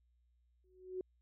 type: tone with exponential growth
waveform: sine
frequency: 370 Hz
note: F#4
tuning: in tune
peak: -35 dBFS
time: 0.64-1.01 s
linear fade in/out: 2 ms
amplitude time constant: 80 ms
effects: added 60 Hz sine -70 dBFS peak until 1.21 s